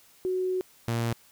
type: tone pair in turn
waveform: sine / sawtooth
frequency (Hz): 370 / 116.54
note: F#4 / A#2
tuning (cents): 0 / 0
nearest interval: octave + minor sixth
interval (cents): 2000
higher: first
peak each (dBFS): -25 / -22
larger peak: second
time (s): 0.25-0.61 / 0.88-1.13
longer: first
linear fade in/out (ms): 0
effects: white hiss -58 dBFS RMS until 1.31 s